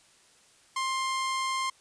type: tone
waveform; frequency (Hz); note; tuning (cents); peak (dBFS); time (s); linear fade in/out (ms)
sawtooth; 1055; C6; +14; -24; 0.76-1.7; 5
effects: white hiss -60 dBFS RMS until 1.8 s + resampled to 22050 Hz